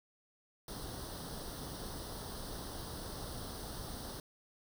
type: noise with comb filter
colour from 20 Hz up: pink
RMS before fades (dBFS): -44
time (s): 0.68-4.2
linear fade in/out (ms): 2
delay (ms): 0.21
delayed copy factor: +0.8
effects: none